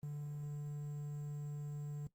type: tone with quantisation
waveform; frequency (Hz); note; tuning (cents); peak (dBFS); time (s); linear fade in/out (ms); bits
triangle; 146.7; D3; -2; -38; 0.03-2.07; 2; 11
effects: noise-tail reverb RT60 0.1 s tail -17 dB re dry + Opus 24 kbps